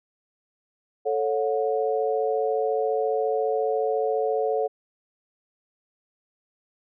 sine chord, F# minor, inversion first, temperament equal with one note detuned, 440 / 554.4 / 724.8 Hz, A4 / C#5 / F#5, 0 / 0 / -36 cents, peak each -24 / -27 / -28 dBFS, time 1.05-4.68 s, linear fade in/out 20 ms, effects none

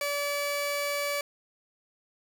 sawtooth tone pair together, 575 / 1150 Hz, D5 / D6, -37 / -37 cents, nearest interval octave, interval 1200 cents, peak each -26 dBFS, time 0.01-1.21 s, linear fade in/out 2 ms, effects none

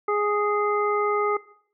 harmonic tone, 415 Hz, G#4, 1 cent flat, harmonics 1 / 2 / 3 / 5, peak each -23 / -30 / -25 / -35 dBFS, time 0.08-1.37 s, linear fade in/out 5 ms, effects noise-tail reverb RT60 0.6 s tail -19 dB re dry

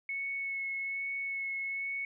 sine tone with vibrato, 2200 Hz, C#7, 14 cents flat, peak -33 dBFS, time 0.09-2.05 s, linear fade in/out 2 ms, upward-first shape sine, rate 1.2 Hz, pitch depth 13 cents each way, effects none

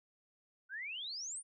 sine exponential sweep, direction up, 1466 to 9590 Hz, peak -40 dBFS, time 0.69-1.43 s, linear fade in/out 50 ms, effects none

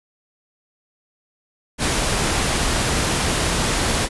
pink noise, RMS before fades -20 dBFS, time 1.78-4.09 s, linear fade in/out 50 ms, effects resampled to 24000 Hz

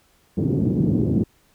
pink band-pass noise, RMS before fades -20 dBFS, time 0.37-1.24 s, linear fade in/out 10 ms, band 110 to 330 Hz, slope 24 dB/octave, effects pink hiss -60 dBFS RMS until 1.54 s

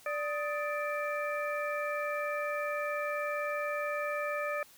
harmonic tone with a mistuned harmonic, 587.3 Hz, D5, in tune, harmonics 1 / 2 / 3 / 4, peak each -34 / -37 / -39 / -40 dBFS, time 0.06-4.63 s, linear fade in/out 2 ms, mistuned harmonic 2, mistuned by +110 cents, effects white hiss -58 dBFS RMS until 4.77 s

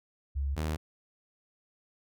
sine / sawtooth tone pair in turn, 69.3 / 77.79 Hz, C#2 / D#2, 0 / 0 cents, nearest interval major second, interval 200 cents, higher second, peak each -28 / -26 dBFS, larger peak second, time 0.35-0.56 / 0.56-0.77 s, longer neither, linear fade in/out 20 ms, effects none

